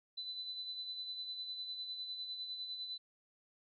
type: tone with tremolo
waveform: sine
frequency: 4004 Hz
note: B7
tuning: 23 cents sharp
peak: -39 dBFS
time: 0.17-2.98 s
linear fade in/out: 10 ms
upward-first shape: sine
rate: 9.9 Hz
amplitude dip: 45%
effects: none